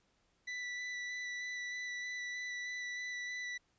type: tone with vibrato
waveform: 40% pulse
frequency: 1975.5 Hz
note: B6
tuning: in tune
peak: -38 dBFS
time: 0.47-3.58 s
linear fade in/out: 10 ms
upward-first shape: square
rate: 3.2 Hz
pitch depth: 8 cents each way
effects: pink hiss -75 dBFS RMS until 3.78 s + resampled to 16000 Hz